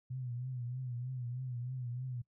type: tone with vibrato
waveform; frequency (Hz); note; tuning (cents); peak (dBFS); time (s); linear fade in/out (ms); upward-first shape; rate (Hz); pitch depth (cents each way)
sine; 124.9; B2; +20; -37; 0.1-2.22; 10; triangle; 3.2; 89
effects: noise-tail reverb RT60 0.1 s tail -21 dB re dry